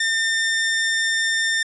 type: tone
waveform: sawtooth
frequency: 1805 Hz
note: A6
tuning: 44 cents sharp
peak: -15 dBFS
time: 0-1.63 s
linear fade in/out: 5 ms
effects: resampled to 22050 Hz